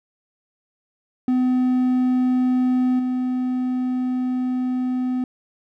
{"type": "tone with level steps", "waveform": "triangle", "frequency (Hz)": 253.2, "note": "B3", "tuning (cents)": 43, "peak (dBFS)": [-14, -18], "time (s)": [1.28, 5.24], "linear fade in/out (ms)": 2, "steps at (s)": 2.99, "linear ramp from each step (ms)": 5, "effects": []}